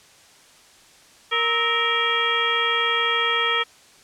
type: harmonic tone with a mistuned harmonic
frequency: 466.2 Hz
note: A#4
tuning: in tune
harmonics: 1 / 2 / 3 / 4 / 5 / 6 / 7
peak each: -29 / -32 / -24 / -26 / -26 / -33 / -24 dBFS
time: 1.31-3.64 s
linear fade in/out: 20 ms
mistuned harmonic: 3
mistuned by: -130 cents
effects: white hiss -51 dBFS RMS until 4.03 s + low-pass 8000 Hz 12 dB/octave